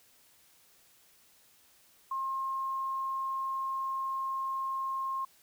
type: tone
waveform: sine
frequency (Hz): 1068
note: C6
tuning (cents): +35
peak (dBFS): -31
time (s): 2.11-5.25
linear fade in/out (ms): 5
effects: white hiss -63 dBFS RMS until 5.42 s